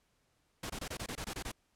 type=noise bursts; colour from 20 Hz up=pink; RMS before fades=-40 dBFS; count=10; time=0.63-1.517 s; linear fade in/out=5 ms; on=68 ms; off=23 ms; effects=pink hiss -75 dBFS RMS until 1.75 s + low-pass 11000 Hz 12 dB/octave